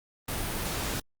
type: noise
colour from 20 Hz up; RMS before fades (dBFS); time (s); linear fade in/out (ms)
pink; -32; 0.28-1; 5
effects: Opus 32 kbps